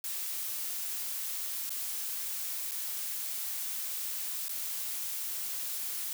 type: noise with dropouts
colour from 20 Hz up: blue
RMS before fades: -36 dBFS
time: 0.04-6.13 s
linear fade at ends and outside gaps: 1 ms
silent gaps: 1.694-1.704 / 2.711-2.717 / 4.483-4.493 s
effects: none